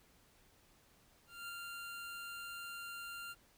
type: tone with ADSR envelope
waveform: 25% pulse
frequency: 1391 Hz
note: F6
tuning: 7 cents flat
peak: -39 dBFS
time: 1.27-3.35 s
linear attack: 220 ms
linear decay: 4 ms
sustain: -2 dB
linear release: 37 ms
effects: pink hiss -68 dBFS RMS until 3.57 s